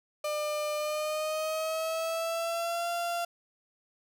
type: tone with pitch glide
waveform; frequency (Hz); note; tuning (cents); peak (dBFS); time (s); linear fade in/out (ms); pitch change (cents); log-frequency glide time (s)
35% pulse; 600 to 689.2; D5 to F5; +37 to -23; -28; 0.24-3.25; 5; +240; 0.76-2.9
effects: none